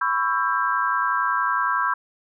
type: chord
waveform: sine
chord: C# half-diminished seventh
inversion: third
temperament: just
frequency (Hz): 997.9 / 1108.7 / 1330.5 / 1596.6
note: B5 / C#6 / E6 / G6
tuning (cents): +18 / 0 / +16 / +31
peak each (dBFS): -25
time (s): 0.01-1.94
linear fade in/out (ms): 5
effects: none